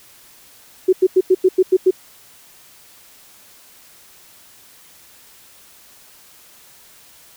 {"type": "tone bursts", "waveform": "sine", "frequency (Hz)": 372.4, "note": "F#4", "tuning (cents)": 11, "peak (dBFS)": -8, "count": 8, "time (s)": [0.88, 1.909], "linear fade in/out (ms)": 10, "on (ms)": 49, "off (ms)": 91, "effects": ["white hiss -47 dBFS RMS until 7.36 s"]}